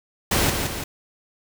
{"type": "noise with echo", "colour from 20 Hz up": "pink", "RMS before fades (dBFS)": -20, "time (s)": [0.31, 0.5], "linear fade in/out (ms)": 5, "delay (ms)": 170, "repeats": 2, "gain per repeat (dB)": -5, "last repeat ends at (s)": 0.84, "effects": []}